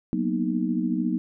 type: chord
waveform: sine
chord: B major seventh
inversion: second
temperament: equal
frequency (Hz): 185 / 233.1 / 246.9 / 311.1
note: F#3 / A#3 / B3 / D#4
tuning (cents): 0 / 0 / 0 / 0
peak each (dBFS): -28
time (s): 0.13-1.18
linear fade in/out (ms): 0
effects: none